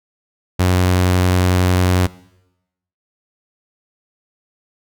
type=tone; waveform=sawtooth; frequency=91.1 Hz; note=F#2; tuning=26 cents flat; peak=-8 dBFS; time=0.59-2.07 s; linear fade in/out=10 ms; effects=noise-tail reverb RT60 0.9 s tail -20 dB re dry

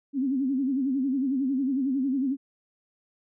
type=tone with vibrato; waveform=sine; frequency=267.3 Hz; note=C4; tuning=37 cents sharp; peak=-23 dBFS; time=0.13-2.37 s; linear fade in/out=50 ms; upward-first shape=sine; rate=11 Hz; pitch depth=110 cents each way; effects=none

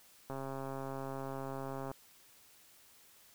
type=click train; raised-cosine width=1 ms; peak=-28 dBFS; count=219; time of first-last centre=0.3-1.915 s; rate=135 Hz; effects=white hiss -62 dBFS RMS until 3.34 s

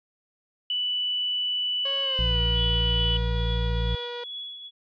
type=tone; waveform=sine; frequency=2971 Hz; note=F#7; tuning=6 cents sharp; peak=-24 dBFS; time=0.7-3.17 s; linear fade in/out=2 ms
type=tone with pitch glide; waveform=sawtooth; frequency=550 to 481.6 Hz; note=C#5 to B4; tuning=-14 to -44 cents; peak=-29 dBFS; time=1.85-4.24 s; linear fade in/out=5 ms; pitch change=-230 cents; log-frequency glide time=2.02-2.4 s
type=harmonic tone; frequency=57 Hz; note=A#1; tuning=38 cents flat; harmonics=1 / 2 / 3; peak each=-24 / -30 / -34 dBFS; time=2.19-3.95 s; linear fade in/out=0 ms
type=tone with tremolo; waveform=sine; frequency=3379 Hz; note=G#7; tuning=29 cents sharp; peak=-32 dBFS; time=2.53-4.71 s; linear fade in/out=50 ms; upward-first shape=triangle; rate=2.3 Hz; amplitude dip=60%
effects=resampled to 11025 Hz

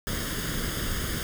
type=noise with comb filter; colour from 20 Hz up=pink; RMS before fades=-30 dBFS; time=0.07-1.23 s; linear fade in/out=0 ms; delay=0.6 ms; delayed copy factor=+0.7; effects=none

